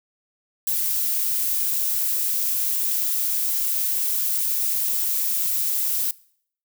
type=noise; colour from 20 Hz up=violet; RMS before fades=-23 dBFS; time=0.67-6.11 s; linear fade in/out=2 ms; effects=noise-tail reverb RT60 0.6 s tail -22 dB re dry